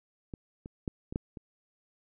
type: clicks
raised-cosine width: 3 ms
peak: -26 / -29 / -19 / -25 / -17 / -29 dBFS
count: 6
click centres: 0.338 / 0.659 / 0.878 / 1.125 / 1.159 / 1.372 s
effects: none